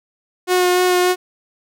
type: tone with vibrato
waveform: sawtooth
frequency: 361.7 Hz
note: F#4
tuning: 39 cents flat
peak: -9 dBFS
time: 0.47-1.16 s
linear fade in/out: 50 ms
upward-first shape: sine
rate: 3.4 Hz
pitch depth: 13 cents each way
effects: none